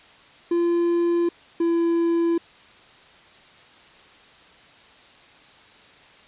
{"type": "tone pair in turn", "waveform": "triangle", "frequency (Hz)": [343.2, 336.9], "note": ["F4", "E4"], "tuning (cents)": [-30, 38], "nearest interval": "unison", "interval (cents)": 32, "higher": "first", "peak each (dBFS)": -16, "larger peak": "neither", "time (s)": [[0.51, 1.29], [1.6, 2.38]], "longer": "neither", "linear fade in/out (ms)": 5, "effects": ["white hiss -50 dBFS RMS until 6.27 s", "resampled to 8000 Hz"]}